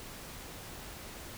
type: silence
effects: pink hiss -46 dBFS RMS until 1.37 s